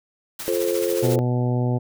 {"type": "noise with tremolo", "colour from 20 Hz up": "white", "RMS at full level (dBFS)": -31, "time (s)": [0.39, 1.16], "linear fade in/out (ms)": 5, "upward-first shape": "sine", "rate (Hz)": 14, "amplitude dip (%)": 45}
{"type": "chord", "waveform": "sine", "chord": "F major", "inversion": "none", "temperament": "just", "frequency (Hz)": [349.2, 436.5, 523.8], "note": ["F4", "A4", "C5"], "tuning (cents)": [0, -14, 2], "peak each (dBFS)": -24, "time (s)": [0.48, 1.19], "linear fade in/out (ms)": 0}
{"type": "harmonic tone", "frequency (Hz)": 123.47, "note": "B2", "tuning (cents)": 0, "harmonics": [1, 2, 3, 4, 5, 6, 7], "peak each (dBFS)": [-20, -26, -30, -32, -34, -36, -37], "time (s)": [1.02, 1.79], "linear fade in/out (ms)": 20}
{"effects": []}